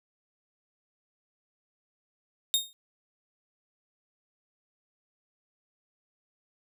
sawtooth tone with exponential decay, 3700 Hz, A#7, 14 cents flat, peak -16 dBFS, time 2.54-2.73 s, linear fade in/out 0 ms, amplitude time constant 41 ms, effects none

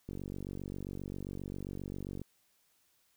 click train, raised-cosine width 3 ms, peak -28 dBFS, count 102, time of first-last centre 0.09-2.216 s, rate 47.5 Hz, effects white hiss -72 dBFS RMS until 3.16 s

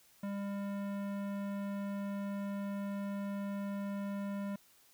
sine tone with tanh clipping, 200 Hz, G3, 35 cents sharp, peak -38 dBFS, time 0.23-4.56 s, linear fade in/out 5 ms, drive 18 dB, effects white hiss -65 dBFS RMS until 4.93 s

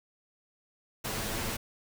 pink noise with comb filter, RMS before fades -34 dBFS, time 1.04-1.57 s, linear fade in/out 10 ms, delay 9 ms, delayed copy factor +0.55, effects none

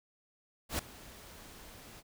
pink noise with ADSR envelope, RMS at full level -32 dBFS, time 0.69-2.03 s, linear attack 99 ms, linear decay 5 ms, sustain -20 dB, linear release 43 ms, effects none

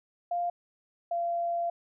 sine tone pair in turn, 698.5 / 686.5 Hz, F5 / F5, 0 / -30 cents, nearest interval unison, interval 30 cents, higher first, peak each -27 dBFS, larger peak neither, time 0.31-0.5 / 1.11-1.7 s, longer second, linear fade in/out 5 ms, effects none

